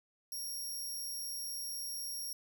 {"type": "tone", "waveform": "15% pulse", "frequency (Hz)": 5588, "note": "F8", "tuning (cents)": 0, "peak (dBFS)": -33, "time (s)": [0.32, 2.33], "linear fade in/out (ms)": 2, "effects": []}